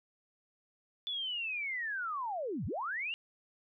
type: linear two-way sweep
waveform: sine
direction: down then up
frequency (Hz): 3487 to 73.42 to 2885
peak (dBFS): -34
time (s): 1.07-3.14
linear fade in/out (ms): 0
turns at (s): 2.66
effects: none